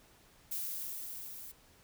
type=noise with level ramp; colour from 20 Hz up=violet; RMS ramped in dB=-37 to -48 dBFS; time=0.51-1.52 s; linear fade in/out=10 ms; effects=pink hiss -63 dBFS RMS until 1.83 s